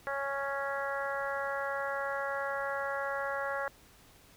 harmonic tone, 277.2 Hz, C#4, in tune, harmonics 2 / 3 / 4 / 5 / 6 / 7, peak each -36 / -40 / -40 / -39 / -39 / -44 dBFS, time 0.07-3.68 s, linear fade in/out 0 ms, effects pink hiss -59 dBFS RMS until 4.36 s

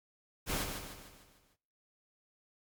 pink noise with echo, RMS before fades -34 dBFS, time 0.46-0.67 s, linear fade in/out 50 ms, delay 150 ms, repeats 6, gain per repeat -6 dB, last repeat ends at 1.57 s, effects noise-tail reverb RT60 0.8 s tail -24 dB re dry + MP3 96 kbps

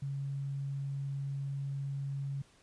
sine tone, 138.59 Hz, C#3, in tune, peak -34 dBFS, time 0.02-2.42 s, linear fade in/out 5 ms, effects pink hiss -64 dBFS RMS until 2.62 s + resampled to 22050 Hz

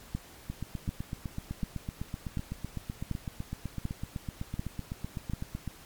two click trains, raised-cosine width 5 ms, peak -22 / -19 dBFS, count 42 / 8, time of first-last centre 0.5-5.677 / 0.15-5.335 s, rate 7.92 / 1.35 Hz, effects pink hiss -52 dBFS RMS until 5.85 s + MP3 96 kbps

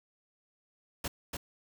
pink noise with echo, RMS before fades -35 dBFS, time 1.04-1.08 s, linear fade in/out 5 ms, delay 290 ms, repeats 1, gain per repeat -3 dB, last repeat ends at 1.37 s, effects none

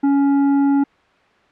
sine tone with tanh clipping, 279.5 Hz, C#4, 14 cents sharp, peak -14 dBFS, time 0.03-0.84 s, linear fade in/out 10 ms, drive 9 dB, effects white hiss -54 dBFS RMS until 1.51 s + low-pass 2000 Hz 12 dB/octave

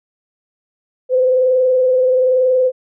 sine tone with frequency modulation, 511 Hz, C5, 41 cents flat, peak -10 dBFS, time 1.09-2.72 s, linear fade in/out 50 ms, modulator 21.1 Hz, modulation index 0.44, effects none

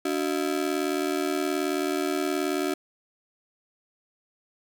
35% pulse ring-modulated tone, 330 Hz, E4, 2 cents sharp, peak -20 dBFS, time 0.05-2.74 s, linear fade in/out 5 ms, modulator 39.4 Hz, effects none

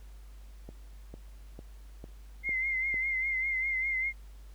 click train, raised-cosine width 2 ms, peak -31 dBFS, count 6, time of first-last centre 0.69-2.942 s, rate 2.22 Hz
sine tone with vibrato, 2093 Hz, C7, in tune, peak -28 dBFS, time 2.43-4.13 s, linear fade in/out 50 ms, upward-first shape triangle, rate 5 Hz, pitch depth 54 cents each way
effects added 50 Hz sine -46 dBFS peak until 4.54 s + pink hiss -63 dBFS RMS until 4.54 s

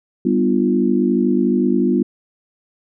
sine chord, G dominant seventh, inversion none, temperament equal with one note detuned, 196 / 246.9 / 301.1 / 349.2 Hz, G3 / B3 / D4 / F4, 0 / 0 / +43 / 0 cents, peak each -19 / -17 / -22 / -19 dBFS, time 0.25-2.03 s, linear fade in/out 5 ms, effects none

